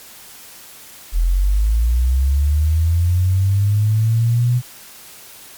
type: linear sweep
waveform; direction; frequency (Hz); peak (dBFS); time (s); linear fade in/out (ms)
sine; up; 40.01 to 124.9; -12; 1.12-4.62; 50
effects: white hiss -40 dBFS RMS until 5.57 s + MP3 96 kbps